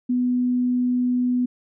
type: tone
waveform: sine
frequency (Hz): 248.1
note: B3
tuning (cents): +8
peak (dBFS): -18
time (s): 0.09-1.46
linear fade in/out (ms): 10
effects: none